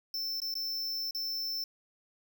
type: tone with dropouts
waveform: square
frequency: 5330 Hz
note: E8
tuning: 18 cents sharp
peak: -33 dBFS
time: 0.14-1.64 s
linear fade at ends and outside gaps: 2 ms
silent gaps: 0.402-0.418 / 0.541-0.553 / 1.109-1.148 s
effects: none